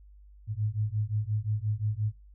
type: beating tone pair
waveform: sine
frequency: 103.83 / 109.53 Hz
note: G#2 / A2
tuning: 0 / -7 cents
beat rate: 5.7 Hz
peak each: -30 dBFS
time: 0.47-2.13 s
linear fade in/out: 50 ms
effects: noise-tail reverb RT60 0.2 s tail -26 dB re dry + added 50 Hz sine -50 dBFS peak until 2.34 s